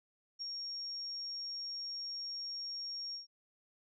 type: tone with ADSR envelope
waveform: sine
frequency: 5560 Hz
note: F8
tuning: 9 cents flat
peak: -36 dBFS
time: 0.39-3.27 s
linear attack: 31 ms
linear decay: 4 ms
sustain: -3 dB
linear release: 130 ms
effects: none